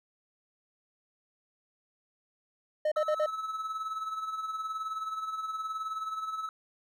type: tone bursts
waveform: triangle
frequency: 611 Hz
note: D#5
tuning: 32 cents flat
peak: -23 dBFS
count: 4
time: 2.85-3.262 s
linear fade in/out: 5 ms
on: 67 ms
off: 48 ms
type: tone with tremolo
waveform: triangle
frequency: 1300 Hz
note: E6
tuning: 24 cents flat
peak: -29 dBFS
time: 2.96-6.49 s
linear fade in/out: 2 ms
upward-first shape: sine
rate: 19 Hz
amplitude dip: 55%
effects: none